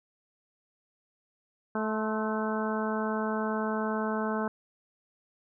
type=harmonic tone with a mistuned harmonic; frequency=217.6 Hz; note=A3; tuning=19 cents flat; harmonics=1 / 2 / 3 / 4 / 5 / 6 / 7; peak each=-31 / -34 / -36 / -37 / -38 / -39 / -39 dBFS; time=1.75-4.48 s; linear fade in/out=2 ms; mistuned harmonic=5; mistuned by=-36 cents; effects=none